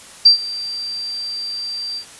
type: tone with ADSR envelope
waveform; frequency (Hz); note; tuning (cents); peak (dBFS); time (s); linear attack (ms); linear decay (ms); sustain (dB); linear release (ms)
sine; 4699; D8; 0; -3; 0.25-2.05; 11; 110; -20; 82
effects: white hiss -40 dBFS RMS until 2.19 s + resampled to 24000 Hz